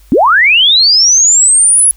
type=linear sweep; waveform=sine; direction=up; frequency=205.5 to 10548 Hz; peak=-4 dBFS; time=0.12-1.91 s; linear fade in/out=0 ms; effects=added 50 Hz sine -39 dBFS peak until 1.96 s + white hiss -49 dBFS RMS until 1.96 s